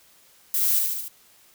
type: noise with echo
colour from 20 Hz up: violet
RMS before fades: -23 dBFS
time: 0.54-0.79 s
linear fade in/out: 2 ms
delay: 73 ms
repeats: 4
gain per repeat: -3 dB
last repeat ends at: 1.082 s
effects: white hiss -56 dBFS RMS until 1.54 s